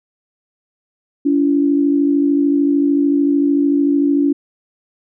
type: tone pair together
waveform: sine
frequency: 284.2 / 337.6 Hz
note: C#4 / E4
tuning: +43 / +41 cents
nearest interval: minor third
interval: 298 cents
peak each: -12 / -19 dBFS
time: 1.25-4.33 s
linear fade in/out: 10 ms
effects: none